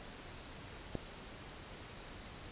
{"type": "click", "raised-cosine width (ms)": 2, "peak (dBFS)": -23, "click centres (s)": 0.953, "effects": ["pink hiss -50 dBFS RMS until 2.51 s", "resampled to 8000 Hz"]}